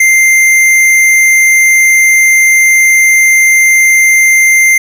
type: tone with hard clipping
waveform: triangle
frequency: 2093 Hz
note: C7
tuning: in tune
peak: -5 dBFS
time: 0-4.78 s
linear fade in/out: 5 ms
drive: 17 dB
effects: none